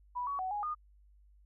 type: tone with pitch steps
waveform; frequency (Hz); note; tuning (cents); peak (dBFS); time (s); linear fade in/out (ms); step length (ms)
sine; 983 / 1125 / 749 / 828 / 1223; B5 / C#6 / F#5 / G#5 / D#6; -8 / +25 / +21 / -5 / -30; -33; 0.15-0.75; 20; 120
effects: added 50 Hz sine -59 dBFS peak until 1.45 s